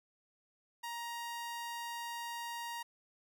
sawtooth tone, 940 Hz, A#5, 14 cents sharp, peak -36 dBFS, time 0.83-2.83 s, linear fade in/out 10 ms, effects none

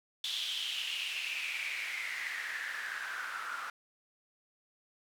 white noise with band-pass filter sweep, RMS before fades -38 dBFS, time 0.24-3.7 s, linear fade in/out 2 ms, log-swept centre 3500 to 1300 Hz, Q 6.6, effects none

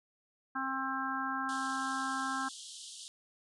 harmonic tone, 265.8 Hz, C4, 27 cents sharp, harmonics 1 / 3 / 4 / 5 / 6, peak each -40 / -41 / -38 / -38 / -39 dBFS, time 0.55-2.49 s, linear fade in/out 10 ms
pink band-pass noise, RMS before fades -48 dBFS, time 1.49-3.08 s, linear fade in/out 0 ms, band 3000 to 10000 Hz, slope 96 dB/octave
effects none

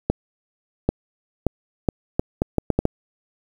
accelerating click train, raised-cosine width 2 ms, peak -4 dBFS, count 10, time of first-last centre 0.1-2.854 s, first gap 790 ms, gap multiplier 0.73, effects 7-bit

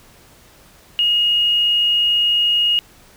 sine tone with quantisation, 2869 Hz, F7, 46 cents sharp, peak -13 dBFS, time 0.99-2.79 s, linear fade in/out 0 ms, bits 7, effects pink hiss -48 dBFS RMS until 3.16 s

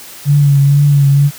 sine tone with vibrato, 142 Hz, C#3, 42 cents sharp, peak -5 dBFS, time 0.25-1.31 s, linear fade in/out 50 ms, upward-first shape triangle, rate 2.1 Hz, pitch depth 41 cents each way, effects white hiss -33 dBFS RMS until 1.38 s + high-pass 80 Hz 12 dB/octave

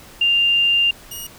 sine / 10% pulse tone pair in turn, 2794 / 2874 Hz, F7 / F7, 0 / +49 cents, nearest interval unison, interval 49 cents, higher second, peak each -13 / -21 dBFS, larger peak first, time 0.21-0.91 / 1.11-1.27 s, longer first, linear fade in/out 5 ms, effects pink hiss -43 dBFS RMS until 1.38 s

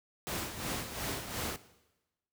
pink noise with tremolo, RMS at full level -35 dBFS, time 0.27-1.56 s, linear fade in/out 0 ms, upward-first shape sine, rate 2.8 Hz, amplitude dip 60%, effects noise-tail reverb RT60 1.0 s tail -17 dB re dry + high-pass 60 Hz 12 dB/octave

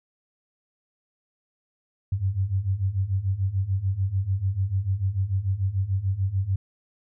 sine beating tone pair, 92.5 / 99.3 Hz, F#2 / G2, 0 / +23 cents, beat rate 6.8 Hz, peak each -27 / -24 dBFS, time 2.12-6.56 s, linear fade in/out 5 ms, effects none

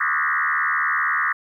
sine tone with frequency modulation, 1534 Hz, G6, 38 cents flat, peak -18 dBFS, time 0-1.33 s, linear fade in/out 10 ms, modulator 75.8 Hz, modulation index 5.4, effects 10-bit

